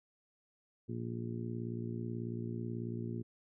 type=harmonic tone; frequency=58.27 Hz; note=A#1; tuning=in tune; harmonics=2 / 3 / 4 / 5 / 6 / 7; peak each=-40 / -46 / -42 / -52 / -45 / -50 dBFS; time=0.88-3.23 s; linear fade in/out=20 ms; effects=none